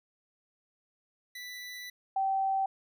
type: tone pair in turn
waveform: 25% pulse / sine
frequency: 1979 / 774.1 Hz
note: B6 / G5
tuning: +3 / -22 cents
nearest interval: octave + major third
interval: 1625 cents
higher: first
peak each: -37 / -26 dBFS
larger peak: second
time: 1.35-1.9 / 2.16-2.66 s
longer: first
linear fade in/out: 5 ms
effects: none